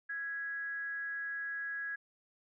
sine tone with frequency modulation, 1661.2 Hz, G#6, in tune, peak -36 dBFS, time 0.09-1.96 s, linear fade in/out 10 ms, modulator 308 Hz, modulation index 0.26, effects none

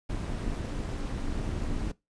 brown noise with amplitude modulation, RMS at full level -29 dBFS, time 0.09-1.92 s, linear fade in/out 10 ms, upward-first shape sine, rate 260 Hz, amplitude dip 70%, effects noise-tail reverb RT60 0.2 s tail -21 dB re dry + resampled to 22050 Hz

